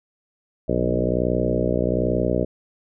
harmonic tone with a mistuned harmonic, 61.2 Hz, B1, 15 cents flat, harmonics 1 / 2 / 3 / 4 / 5 / 6 / 7 / 8 / 9 / 10, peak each -28 / -28 / -28 / -28 / -28 / -28 / -28 / -28 / -28 / -28 dBFS, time 0.68-2.45 s, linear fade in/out 10 ms, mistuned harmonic 3, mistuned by -17 cents, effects none

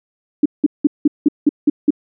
sine tone bursts, 293.7 Hz, D4, in tune, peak -7 dBFS, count 8, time 0.43-1.906 s, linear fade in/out 5 ms, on 27 ms, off 180 ms, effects none

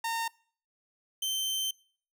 sawtooth tone pair in turn, 915 / 3103 Hz, A#5 / G7, -32 / -18 cents, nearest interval octave + major sixth, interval 2114 cents, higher second, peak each -26 dBFS, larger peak neither, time 0.04-0.28 / 1.22-1.71 s, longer second, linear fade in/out 5 ms, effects noise-tail reverb RT60 0.5 s tail -24 dB re dry

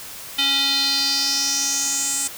square tone with band-pass filter sweep, 277.2 Hz, C#4, in tune, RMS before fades -21 dBFS, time 0.38-2.28 s, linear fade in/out 10 ms, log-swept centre 3400 to 8100 Hz, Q 5.1, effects white hiss -36 dBFS RMS until 2.37 s

